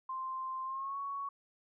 sine tone with pitch glide, 1046.5 to 1115.2 Hz, C6 to C#6, 0 to +10 cents, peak -36 dBFS, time 0.09-1.29 s, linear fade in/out 5 ms, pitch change +110 cents, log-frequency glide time 0.64-0.98 s, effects none

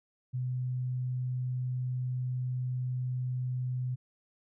sine tone, 126.4 Hz, B2, 41 cents sharp, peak -30 dBFS, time 0.33-3.96 s, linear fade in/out 20 ms, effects none

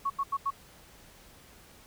sine tone bursts, 1108.7 Hz, C#6, in tune, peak -26 dBFS, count 4, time 0.05-0.506 s, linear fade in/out 10 ms, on 51 ms, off 84 ms, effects pink hiss -55 dBFS RMS until 1.86 s

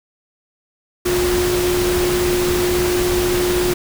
sine tone in noise, 357.6 Hz, F4, 41 cents sharp, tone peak -16 dBFS, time 1.05-3.74 s, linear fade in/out 10 ms, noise pink, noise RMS -22 dBFS, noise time 1.05-3.74 s, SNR +3 dB, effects none

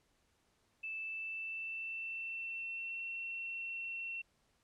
sine tone with pitch glide, 2637 to 2713 Hz, E7 to E7, 0 to +49 cents, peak -39 dBFS, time 0.83-4.22 s, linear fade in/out 10 ms, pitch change +49 cents, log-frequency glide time 0.96-3.05 s, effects pink hiss -75 dBFS RMS until 4.63 s + low-pass 10000 Hz 12 dB/octave

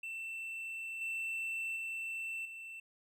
triangle tone with level steps, 2678 Hz, E7, 27 cents sharp, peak -38 / -34 / -36 / -43 dBFS, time 0.03-2.8 s, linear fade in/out 5 ms, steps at 1.01 / 1.76 / 2.45 s, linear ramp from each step 5 ms, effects none

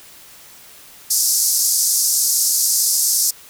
pink band-pass noise, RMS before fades -17 dBFS, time 1.1-3.31 s, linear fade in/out 10 ms, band 5000 to 14000 Hz, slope 48 dB/octave, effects white hiss -43 dBFS RMS until 3.49 s

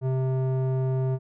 square tone with low-pass filter, 130.81 Hz, C3, in tune, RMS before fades -25 dBFS, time 0.01-1.19 s, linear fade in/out 50 ms, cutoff 620 Hz, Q 0.93, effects none

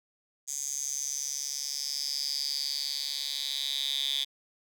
10% pulse tone with high-pass filter sweep, 139.9 Hz, C#3, 16 cents sharp, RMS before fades -33 dBFS, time 0.47-4.25 s, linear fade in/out 20 ms, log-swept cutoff 6800 to 3500 Hz, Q 8, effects none

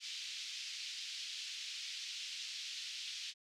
pink band-pass noise, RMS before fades -45 dBFS, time 0-3.34 s, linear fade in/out 50 ms, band 2800 to 5600 Hz, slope 24 dB/octave, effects none

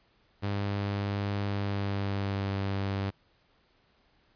sawtooth tone with pitch glide, 100.8 to 98.21 Hz, G2 to G2, +49 to +4 cents, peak -25 dBFS, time 0.42-3.11 s, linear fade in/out 20 ms, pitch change -45 cents, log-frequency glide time 1.49-2.56 s, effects pink hiss -67 dBFS RMS until 4.35 s + resampled to 11025 Hz

